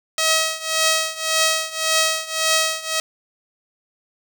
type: tone with tremolo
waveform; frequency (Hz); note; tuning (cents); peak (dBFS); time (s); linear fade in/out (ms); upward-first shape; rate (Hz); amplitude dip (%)
5% pulse; 639; D#5; +46; -3; 0.18-3; 2; triangle; 1.8; 90
effects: none